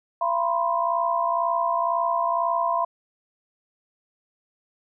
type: tone cluster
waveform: sine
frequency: 681 / 978 / 1040 Hz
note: F5 / B5 / C6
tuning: -44 / -17 / -11 cents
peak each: -25 dBFS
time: 0.21-2.85 s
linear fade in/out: 5 ms
effects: none